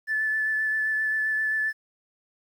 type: tone with vibrato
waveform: triangle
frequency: 1744 Hz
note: A6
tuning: 16 cents flat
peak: -19 dBFS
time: 0.07-1.73 s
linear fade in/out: 50 ms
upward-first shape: sine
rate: 7.6 Hz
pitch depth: 14 cents each way
effects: tanh soft clip ceiling -21 dBFS + 10-bit